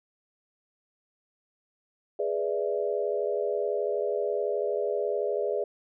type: chord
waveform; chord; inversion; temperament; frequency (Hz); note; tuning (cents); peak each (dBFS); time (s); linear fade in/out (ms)
sine; E dominant seventh; first; equal; 415.3 / 493.9 / 587.3 / 659.3; G#4 / B4 / D5 / E5; 0 / 0 / 0 / 0; -29 / -32 / -31 / -35; 2.19-5.64; 5
effects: none